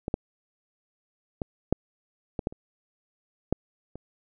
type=clicks; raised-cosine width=2 ms; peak=-16 / -11 / -16 / -7 / -16 / -12 / -29 / -9 / -26 dBFS; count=9; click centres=0.081 / 0.141 / 1.418 / 1.726 / 2.392 / 2.471 / 2.525 / 3.526 / 3.956 s; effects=none